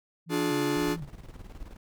sine tone with vibrato, 153.9 Hz, D#3, 19 cents flat, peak -35 dBFS, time 0.26-1.08 s, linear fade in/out 50 ms, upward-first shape square, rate 2 Hz, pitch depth 130 cents each way
45% pulse chord, D diminished, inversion none, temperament just, 293.7 / 352.4 / 422.9 Hz, D4 / F4 / Ab4, 0 / +16 / +31 cents, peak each -28 / -32 / -32 dBFS, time 0.29-0.97 s, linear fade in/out 50 ms
brown noise with tremolo, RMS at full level -42 dBFS, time 0.76-1.77 s, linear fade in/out 5 ms, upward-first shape square, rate 19 Hz, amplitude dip 60%
effects none

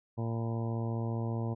harmonic tone with a mistuned harmonic, 114.9 Hz, A#2, 25 cents flat, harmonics 1 / 2 / 3 / 4 / 5 / 6 / 7 / 8 / 9, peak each -32 / -38 / -42 / -44 / -46 / -48 / -49 / -50 / -51 dBFS, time 0.17-1.55 s, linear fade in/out 20 ms, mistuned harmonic 9, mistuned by -68 cents, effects none

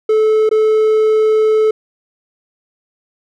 triangle tone with dropouts, 434.4 Hz, A4, 22 cents flat, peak -7 dBFS, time 0.09-1.71 s, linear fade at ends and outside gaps 5 ms, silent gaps 0.492-0.512 s, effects none

